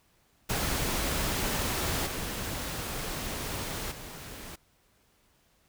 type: noise with level steps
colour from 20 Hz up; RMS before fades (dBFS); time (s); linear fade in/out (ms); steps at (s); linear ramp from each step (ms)
pink; -30 / -35 / -43; 0.49-4.56; 10; 2.06 / 3.91; 10
effects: pink hiss -67 dBFS RMS until 5.68 s